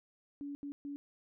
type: tone bursts at uneven times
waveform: sine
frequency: 285 Hz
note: C#4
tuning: 48 cents sharp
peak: -39 dBFS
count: 3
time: 0.41-0.55 / 0.63-0.72 / 0.85-0.96 s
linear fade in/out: 0 ms
effects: none